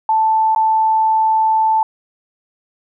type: tone with dropouts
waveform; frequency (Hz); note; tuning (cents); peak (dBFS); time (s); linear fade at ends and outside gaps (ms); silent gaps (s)
sine; 880; A5; 0; -11; 0.09-1.83; 2; 0.549-0.56
effects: none